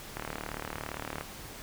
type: click train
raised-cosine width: 0.5 ms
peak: -20 dBFS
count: 40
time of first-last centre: 0.17-1.21 s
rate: 37.5 Hz
effects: pink hiss -45 dBFS RMS until 1.62 s